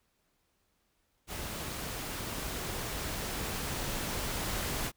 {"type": "noise with level ramp", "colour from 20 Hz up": "pink", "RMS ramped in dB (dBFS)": [-39, -34], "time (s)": [1.27, 4.92], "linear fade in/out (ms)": 50, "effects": ["pink hiss -75 dBFS RMS until 4.96 s"]}